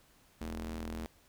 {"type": "ring-modulated tone", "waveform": "sawtooth", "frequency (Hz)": 82.4, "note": "E2", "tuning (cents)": 0, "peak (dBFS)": -31, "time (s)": [0.41, 1.06], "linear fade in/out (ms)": 0, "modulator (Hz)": 145, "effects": ["pink hiss -65 dBFS RMS until 1.28 s"]}